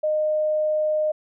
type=tone; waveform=sine; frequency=614 Hz; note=D#5; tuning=23 cents flat; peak=-19 dBFS; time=0.03-1.12 s; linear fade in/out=10 ms; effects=none